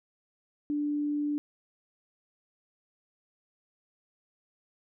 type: tone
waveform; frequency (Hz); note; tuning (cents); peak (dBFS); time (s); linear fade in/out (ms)
sine; 293.7; D4; 0; -27; 0.7-1.38; 0
effects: none